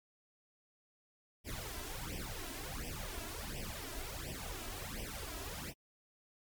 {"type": "noise with flanger", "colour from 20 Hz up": "pink", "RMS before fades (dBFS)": -43, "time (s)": [1.44, 5.74], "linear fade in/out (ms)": 50, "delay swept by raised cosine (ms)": [0.36, 3.06], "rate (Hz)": 1.4, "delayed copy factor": 0.95, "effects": ["MP3 96 kbps"]}